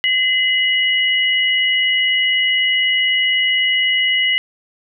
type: tone pair together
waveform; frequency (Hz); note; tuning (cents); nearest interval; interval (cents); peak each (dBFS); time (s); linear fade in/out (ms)
sine; 2038 / 2918; C7 / F#7; -46 / -25; tritone; 621; -16; 0.04-4.38; 0
effects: none

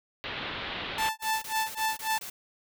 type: low-pass noise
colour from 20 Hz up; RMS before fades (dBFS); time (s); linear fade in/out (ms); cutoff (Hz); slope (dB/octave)
white; -36; 0.24-1.09; 0; 3800; 48
type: tone with tremolo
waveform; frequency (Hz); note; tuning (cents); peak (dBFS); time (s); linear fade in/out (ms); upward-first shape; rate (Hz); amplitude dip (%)
sawtooth; 880; A5; 0; -21; 0.98-2.18; 2; sine; 3.7; 100
type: noise bursts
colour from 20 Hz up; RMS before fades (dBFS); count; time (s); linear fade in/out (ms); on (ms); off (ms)
white; -40; 10; 1.22-2.3; 5; 90; 20
effects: none

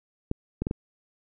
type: clicks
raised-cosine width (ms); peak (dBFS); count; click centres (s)
3; -14; 4; 0.314 / 0.62 / 0.669 / 0.711
effects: none

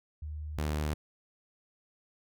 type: tone pair in turn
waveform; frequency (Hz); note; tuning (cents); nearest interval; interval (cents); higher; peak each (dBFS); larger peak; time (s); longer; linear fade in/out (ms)
sine / sawtooth; 76 / 75.56; D#2 / D2; -40 / +50; unison; 10; first; -36 / -26; second; 0.22-0.58 / 0.58-0.94; neither; 5
effects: none

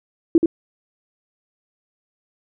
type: tone with echo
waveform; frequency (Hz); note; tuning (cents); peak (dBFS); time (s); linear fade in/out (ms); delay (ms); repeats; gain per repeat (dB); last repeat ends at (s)
sine; 330.6; E4; +5; -8; 0.35-0.38; 2; 79; 1; -4; 0.459
effects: none

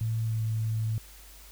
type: tone with pitch glide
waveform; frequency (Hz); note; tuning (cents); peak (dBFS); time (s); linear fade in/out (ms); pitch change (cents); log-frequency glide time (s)
sine; 112.7 to 110.76; A2 to A2; +42 to +12; -26; 0.01-0.98; 0; -30; 0.22-0.42
effects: added 50 Hz sine -50 dBFS peak until 1.51 s + white hiss -52 dBFS RMS until 1.51 s

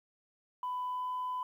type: tone with pitch glide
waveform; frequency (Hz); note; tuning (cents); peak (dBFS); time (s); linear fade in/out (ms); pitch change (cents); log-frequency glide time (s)
sine; 998 to 1003.8; B5 to B5; +18 to +28; -32; 0.63-1.43; 2; +10; 0.84-1.09
effects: tanh soft clip ceiling -30 dBFS + 11-bit

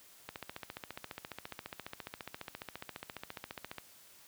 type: click train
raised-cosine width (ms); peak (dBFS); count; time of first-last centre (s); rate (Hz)
0.3; -25; 52; 0.29-3.783; 14.6
effects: white hiss -59 dBFS RMS until 4.27 s + high-pass 60 Hz 12 dB/octave

